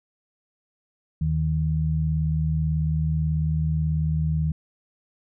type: tone pair together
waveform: sine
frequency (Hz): 78.1 / 156.38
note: D#2 / D#3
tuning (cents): +7 / +9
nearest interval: octave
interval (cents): 1202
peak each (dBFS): -25 / -22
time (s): 1.21-4.52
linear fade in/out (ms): 5
effects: none